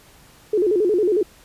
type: tone with vibrato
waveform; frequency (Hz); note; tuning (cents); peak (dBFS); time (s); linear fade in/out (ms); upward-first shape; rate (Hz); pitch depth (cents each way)
sine; 389.3; G4; -12; -15; 0.53-1.23; 5; square; 11; 160
effects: pink hiss -50 dBFS RMS until 1.44 s + resampled to 32000 Hz